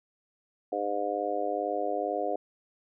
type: harmonic tone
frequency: 102.2 Hz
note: G#2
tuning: 27 cents flat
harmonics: 3 / 4 / 5 / 6 / 7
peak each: -37 / -35 / -34 / -34 / -32 dBFS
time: 0.72-2.36 s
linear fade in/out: 5 ms
effects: none